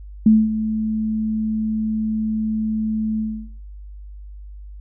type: tone with ADSR envelope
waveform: sine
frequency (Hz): 218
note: A3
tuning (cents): -16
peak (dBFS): -7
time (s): 0.26-3.49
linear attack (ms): 4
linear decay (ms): 220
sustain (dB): -12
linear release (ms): 300
effects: noise-tail reverb RT60 0.4 s tail -19 dB re dry + added 50 Hz sine -34 dBFS peak until 4.8 s